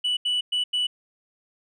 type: tone bursts at uneven times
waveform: sine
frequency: 2960 Hz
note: F#7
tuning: in tune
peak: -19 dBFS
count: 4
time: 0.04-0.17 / 0.25-0.41 / 0.52-0.64 / 0.73-0.87 s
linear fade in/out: 10 ms
effects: tanh soft clip ceiling -20 dBFS